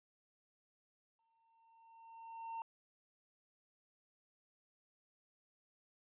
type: tone with exponential growth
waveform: triangle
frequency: 911 Hz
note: A#5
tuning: 40 cents flat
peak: -38 dBFS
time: 1.19-2.62 s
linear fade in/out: 1 ms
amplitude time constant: 310 ms
effects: resampled to 8000 Hz